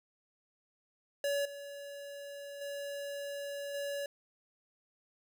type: tone with level steps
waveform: square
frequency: 567 Hz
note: C#5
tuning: 39 cents sharp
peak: -31 / -44 / -39 / -36 dBFS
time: 1.24-4.06 s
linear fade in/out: 2 ms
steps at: 1.45 / 2.61 / 3.74 s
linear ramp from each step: 5 ms
effects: none